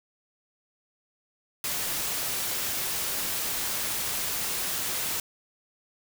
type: noise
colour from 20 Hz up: white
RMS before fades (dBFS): -30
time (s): 1.64-5.2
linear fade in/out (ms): 2
effects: none